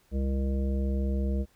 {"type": "harmonic tone", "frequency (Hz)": 67.1, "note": "C2", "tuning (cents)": 44, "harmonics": [1, 3, 5, 7, 9], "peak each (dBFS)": [-26, -32, -40, -40, -43], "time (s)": [0.11, 1.46], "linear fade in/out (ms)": 50, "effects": ["pink hiss -65 dBFS RMS until 1.55 s"]}